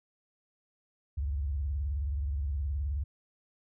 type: tone with vibrato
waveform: sine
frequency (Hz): 70.4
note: C#2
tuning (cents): +27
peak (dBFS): -29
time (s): 1.17-3.04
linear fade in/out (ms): 10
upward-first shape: sine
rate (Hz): 19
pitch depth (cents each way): 220
effects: none